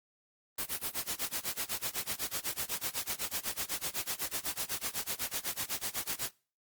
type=noise with tremolo; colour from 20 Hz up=white; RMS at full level=-33 dBFS; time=0.58-6.31 s; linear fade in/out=5 ms; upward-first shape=sine; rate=8 Hz; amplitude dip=95%; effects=noise-tail reverb RT60 0.4 s tail -25 dB re dry + Opus 32 kbps